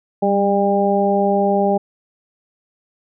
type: harmonic tone with a mistuned harmonic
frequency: 200.3 Hz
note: G3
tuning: 38 cents sharp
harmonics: 1 / 2 / 3 / 4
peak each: -19 / -19 / -19 / -19 dBFS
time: 0.22-1.78 s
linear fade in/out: 10 ms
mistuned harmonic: 1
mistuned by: -25 cents
effects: none